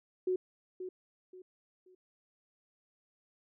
sine tone with echo, 368.7 Hz, F#4, 6 cents flat, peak -28 dBFS, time 0.27-0.36 s, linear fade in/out 5 ms, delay 530 ms, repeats 3, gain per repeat -10 dB, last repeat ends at 1.95 s, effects none

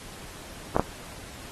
clicks, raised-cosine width 1 ms, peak -7 dBFS, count 2, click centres 0.765 / 0.796 s, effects pink hiss -44 dBFS RMS until 1.51 s + AAC 32 kbps

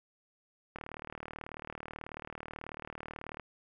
click train, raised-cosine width 0.5 ms, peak -26 dBFS, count 102, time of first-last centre 0.76-3.397 s, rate 38.3 Hz, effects none

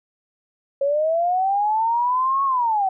sine linear two-way sweep, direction up then down, 546 to 1108.7 to 743 Hz, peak -17 dBFS, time 0.81-2.89 s, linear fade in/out 5 ms, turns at 2.44 s, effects none

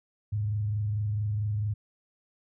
sine tone with frequency modulation, 104.9 Hz, G#2, 18 cents sharp, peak -26 dBFS, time 0.32-1.74 s, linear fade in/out 10 ms, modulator 24.5 Hz, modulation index 0.27, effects none

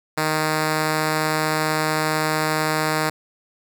5% pulse tone, 155.56 Hz, D#3, in tune, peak -8 dBFS, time 0.17-3.1 s, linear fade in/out 10 ms, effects none

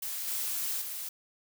blue noise with level steps, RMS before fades -36 / -33 / -38 dBFS, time 0.02-1.09 s, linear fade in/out 5 ms, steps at 0.27 / 0.81 s, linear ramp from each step 10 ms, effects none

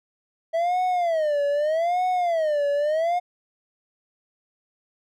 triangle tone with vibrato, 648 Hz, E5, 30 cents flat, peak -18 dBFS, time 0.53-3.2 s, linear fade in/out 20 ms, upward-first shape sine, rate 0.81 Hz, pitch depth 220 cents each way, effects none

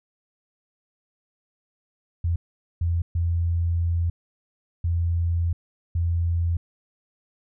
sine tone bursts at uneven times, 85 Hz, F2, 46 cents flat, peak -20 dBFS, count 5, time 2.24-2.36 / 2.81-3.02 / 3.15-4.1 / 4.84-5.53 / 5.95-6.57 s, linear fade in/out 5 ms, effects none

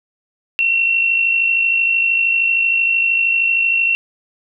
sine tone pair together, 2671 / 2724 Hz, E7 / F7, +22 / -44 cents, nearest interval unison, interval 34 cents, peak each -23 / -13 dBFS, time 0.59-3.95 s, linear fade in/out 0 ms, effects none

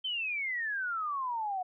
sine exponential sweep, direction down, 3136 to 722 Hz, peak -31 dBFS, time 0.04-1.63 s, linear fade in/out 10 ms, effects none

